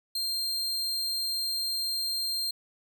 40% pulse tone, 4186 Hz, C8, in tune, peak -27 dBFS, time 0.15-2.51 s, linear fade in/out 5 ms, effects none

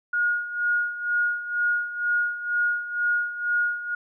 sine tone with tremolo, 1437 Hz, F6, 49 cents sharp, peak -19 dBFS, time 0.13-3.95 s, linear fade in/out 5 ms, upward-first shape sine, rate 2.1 Hz, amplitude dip 75%, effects none

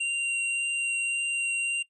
square tone with vibrato, 2766 Hz, F7, 17 cents flat, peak -26 dBFS, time 0-1.83 s, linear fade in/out 10 ms, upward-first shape triangle, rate 1.8 Hz, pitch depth 8 cents each way, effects noise-tail reverb RT60 0.1 s tail -20 dB re dry + resampled to 22050 Hz

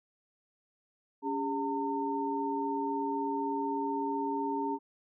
sine tone cluster, 280.8 / 404.3 / 908 Hz, C#4 / G#4 / A#5, +22 / -46 / -46 cents, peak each -34 / -36 / -33 dBFS, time 1.22-4.79 s, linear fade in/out 50 ms, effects none

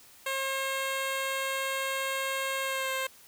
10% pulse tone with pitch glide, 537 to 528.1 Hz, C5 to C5, +45 to +16 cents, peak -21 dBFS, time 0.26-3.07 s, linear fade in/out 5 ms, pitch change -29 cents, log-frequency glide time 2.62-2.91 s, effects white hiss -55 dBFS RMS until 3.27 s

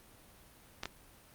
clicks, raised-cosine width 0.2 ms, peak -19 dBFS, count 2, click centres 0.834 / 0.856 s, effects pink hiss -59 dBFS RMS until 1.34 s + Opus 32 kbps

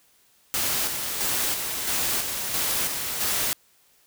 white noise with tremolo, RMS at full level -25 dBFS, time 0.54-3.53 s, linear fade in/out 0 ms, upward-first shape square, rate 1.5 Hz, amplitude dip 40%, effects white hiss -61 dBFS RMS until 4.06 s

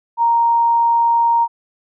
sine tone, 932.3 Hz, A#5, in tune, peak -11 dBFS, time 0.17-1.48 s, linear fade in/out 50 ms, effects none

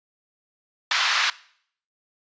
pink band-pass noise, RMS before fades -22 dBFS, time 0.91-1.3 s, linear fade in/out 2 ms, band 1100 to 5100 Hz, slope 24 dB/octave, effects noise-tail reverb RT60 0.6 s tail -20 dB re dry + resampled to 16000 Hz

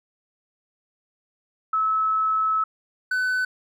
sine / triangle tone pair in turn, 1298 / 1506.1 Hz, E6 / F#6, -27 / +30 cents, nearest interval minor third, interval 257 cents, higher second, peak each -19 dBFS, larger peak neither, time 1.73-2.64 / 3.11-3.45 s, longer first, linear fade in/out 5 ms, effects none

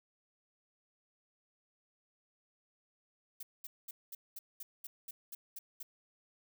violet noise bursts, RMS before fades -45 dBFS, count 11, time 3.4-5.83 s, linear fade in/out 5 ms, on 30 ms, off 210 ms, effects none

